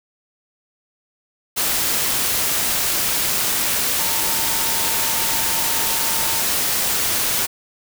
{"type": "tone in noise", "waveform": "sine", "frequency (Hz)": 907, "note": "A#5", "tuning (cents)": -48, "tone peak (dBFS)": -31, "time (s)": [3.98, 6.42], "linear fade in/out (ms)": 20, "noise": "white", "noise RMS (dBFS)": -20, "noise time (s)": [1.56, 7.47], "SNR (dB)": -14, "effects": []}